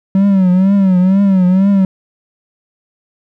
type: tone with vibrato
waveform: triangle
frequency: 190 Hz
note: F#3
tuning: 46 cents sharp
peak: -5 dBFS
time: 0.15-1.85 s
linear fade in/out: 2 ms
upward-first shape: triangle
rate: 2.1 Hz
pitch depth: 110 cents each way
effects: none